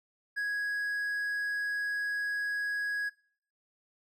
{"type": "tone", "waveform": "triangle", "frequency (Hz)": 1661.2, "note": "G#6", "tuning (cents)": 0, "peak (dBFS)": -28, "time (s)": [0.36, 3.1], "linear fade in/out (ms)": 20, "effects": ["noise-tail reverb RT60 0.6 s tail -24 dB re dry"]}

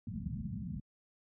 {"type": "low-pass noise", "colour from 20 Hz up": "white", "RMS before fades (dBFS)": -39, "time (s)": [0.07, 0.8], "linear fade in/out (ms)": 5, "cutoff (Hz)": 230, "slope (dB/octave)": 96, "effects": ["high-pass 60 Hz 12 dB/octave"]}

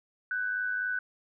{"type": "tone pair together", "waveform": "sine", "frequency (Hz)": [1496.1, 1600], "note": ["F#6", "G6"], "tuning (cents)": [19, 35], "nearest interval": "minor second", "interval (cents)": 116, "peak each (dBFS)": [-29, -37], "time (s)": [0.31, 0.99], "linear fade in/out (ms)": 2, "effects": []}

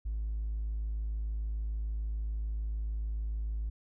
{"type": "tone with hard clipping", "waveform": "sine", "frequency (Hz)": 53.4, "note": "G#1", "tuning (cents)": 49, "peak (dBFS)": -32, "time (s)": [0.05, 3.7], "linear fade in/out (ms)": 10, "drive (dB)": 1, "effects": []}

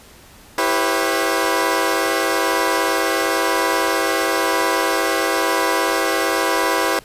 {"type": "chord", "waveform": "15% pulse", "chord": "C# half-diminished seventh", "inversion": "first", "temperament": "equal with one note detuned", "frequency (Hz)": [329.6, 392, 493.9, 542.6], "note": ["E4", "G4", "B4", "C#5"], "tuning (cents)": [0, 0, 0, -37], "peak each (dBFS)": -16, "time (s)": [0.58, 6.99], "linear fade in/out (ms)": 2, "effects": ["pink hiss -45 dBFS RMS until 7.04 s", "resampled to 32000 Hz"]}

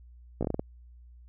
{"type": "slowing click train", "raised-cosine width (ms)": 2, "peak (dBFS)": -16, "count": 7, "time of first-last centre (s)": [0.41, 0.595], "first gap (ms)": 16, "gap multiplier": 1.26, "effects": ["added 60 Hz sine -49 dBFS peak until 1.28 s"]}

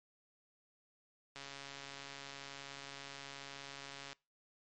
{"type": "click train", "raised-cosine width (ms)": 0.2, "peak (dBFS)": -30, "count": 386, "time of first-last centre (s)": [1.36, 4.13], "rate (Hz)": 139, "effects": ["noise-tail reverb RT60 0.3 s tail -25 dB re dry", "MP3 48 kbps"]}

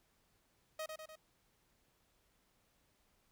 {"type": "tone with echo", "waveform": "sawtooth", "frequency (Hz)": 628, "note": "D#5", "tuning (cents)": 16, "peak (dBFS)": -36, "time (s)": [0.79, 0.86], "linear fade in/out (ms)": 5, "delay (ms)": 99, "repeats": 3, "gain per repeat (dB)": -4, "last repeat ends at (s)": 1.157, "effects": ["pink hiss -75 dBFS RMS until 3.31 s"]}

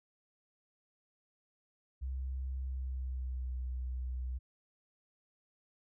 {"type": "tone with pitch glide", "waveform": "sine", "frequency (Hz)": [65.41, 62.96], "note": ["C2", "B1"], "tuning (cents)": [0, 34], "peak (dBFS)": -35, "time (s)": [2.01, 4.39], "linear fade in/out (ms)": 20, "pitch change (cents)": -66, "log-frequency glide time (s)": [2.61, 3.55], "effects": []}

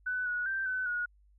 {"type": "tone with pitch steps", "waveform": "sine", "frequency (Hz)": [1498, 1462, 1566, 1512, 1449], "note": ["F#6", "F#6", "G6", "F#6", "F#6"], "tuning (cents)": [21, -21, -2, 37, -37], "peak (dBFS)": -30, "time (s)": [0.06, 1.06], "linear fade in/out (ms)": 10, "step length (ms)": 200, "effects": ["added 50 Hz sine -60 dBFS peak until 1.38 s"]}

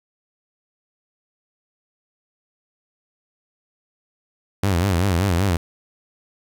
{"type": "tone with vibrato", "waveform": "sawtooth", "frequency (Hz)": 91.9, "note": "F#2", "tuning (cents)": -11, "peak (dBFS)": -13, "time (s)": [4.63, 5.57], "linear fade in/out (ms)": 5, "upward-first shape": "sine", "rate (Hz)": 5.2, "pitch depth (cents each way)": 170, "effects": ["9-bit"]}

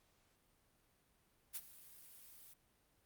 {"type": "noise with ADSR envelope", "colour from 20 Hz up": "blue", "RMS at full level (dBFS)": -42, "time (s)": [1.53, 2.54], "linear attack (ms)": 29, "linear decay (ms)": 42, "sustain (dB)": -17, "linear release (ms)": 15, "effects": ["pink hiss -75 dBFS RMS until 3.05 s", "Opus 48 kbps"]}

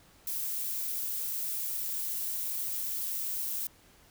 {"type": "noise", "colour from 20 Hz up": "violet", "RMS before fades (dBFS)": -34, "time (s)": [0.27, 3.67], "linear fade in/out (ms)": 2, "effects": ["pink hiss -60 dBFS RMS until 4.1 s"]}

